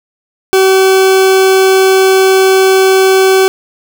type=tone; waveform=40% pulse; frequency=381.3 Hz; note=G4; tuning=48 cents flat; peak=-4 dBFS; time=0.53-3.48 s; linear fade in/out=0 ms; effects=none